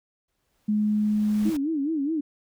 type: noise with exponential growth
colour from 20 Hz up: pink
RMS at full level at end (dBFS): -39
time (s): 0.28-1.57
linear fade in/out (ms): 5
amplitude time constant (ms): 280
type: tone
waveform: sine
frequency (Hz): 211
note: G#3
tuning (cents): +28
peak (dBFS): -20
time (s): 0.68-1.5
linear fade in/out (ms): 10
type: tone with vibrato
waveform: sine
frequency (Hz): 299.1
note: D4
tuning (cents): +32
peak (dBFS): -23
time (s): 1.45-2.21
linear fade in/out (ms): 10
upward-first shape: sine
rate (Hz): 4.8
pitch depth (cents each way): 160
effects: none